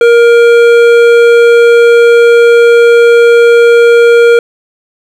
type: tone with hard clipping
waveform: triangle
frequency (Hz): 470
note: A#4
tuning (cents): +14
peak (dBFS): -3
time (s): 0.01-4.39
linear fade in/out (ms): 2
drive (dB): 15
effects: none